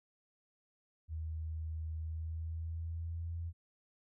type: tone with pitch glide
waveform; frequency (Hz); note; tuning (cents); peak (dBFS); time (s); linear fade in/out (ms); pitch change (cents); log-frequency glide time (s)
sine; 79.6 to 84.14; D#2 to E2; +40 to +36; -37; 1.08-3.53; 50; +96; 1.97-3.38
effects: none